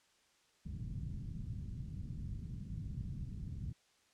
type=low-pass noise; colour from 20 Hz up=white; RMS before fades=-43 dBFS; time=0.65-3.73 s; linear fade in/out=10 ms; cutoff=160 Hz; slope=24 dB/octave; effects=white hiss -71 dBFS RMS until 4.13 s + low-pass 7000 Hz 12 dB/octave